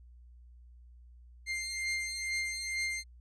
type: beating tone pair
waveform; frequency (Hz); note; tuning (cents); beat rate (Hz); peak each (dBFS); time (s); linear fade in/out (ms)
sawtooth; 2100 / 2102.2; C7 / C7; +6 / +8; 2.2; -31 / -35; 1.46-3.04; 50
effects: added 60 Hz sine -52 dBFS peak until 3.2 s + resampled to 22050 Hz